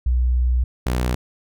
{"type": "tone pair in turn", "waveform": ["sine", "sawtooth"], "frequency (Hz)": [61.74, 61.74], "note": ["B1", "B1"], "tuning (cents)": [0, 0], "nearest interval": "unison", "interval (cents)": 0, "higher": "neither", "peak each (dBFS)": -15, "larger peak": "neither", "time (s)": [[0.06, 0.64], [0.86, 1.15]], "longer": "first", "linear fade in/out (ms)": 5, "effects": []}